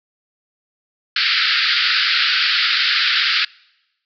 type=band-pass noise; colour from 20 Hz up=white; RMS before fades=-17 dBFS; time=1.16-3.45 s; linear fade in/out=5 ms; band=1300 to 4900 Hz; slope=96 dB/octave; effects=noise-tail reverb RT60 1.0 s tail -26 dB re dry